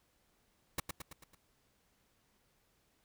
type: noise with echo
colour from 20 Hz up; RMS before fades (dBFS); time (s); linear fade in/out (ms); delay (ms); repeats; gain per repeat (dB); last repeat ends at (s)
pink; -34; 0.78-0.8; 5; 110; 5; -5; 1.35
effects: pink hiss -74 dBFS RMS until 3.04 s